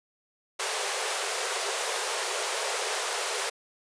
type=high-pass noise; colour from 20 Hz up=pink; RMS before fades=-30 dBFS; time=0.59-3.5 s; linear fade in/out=10 ms; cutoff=390 Hz; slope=96 dB/octave; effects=resampled to 22050 Hz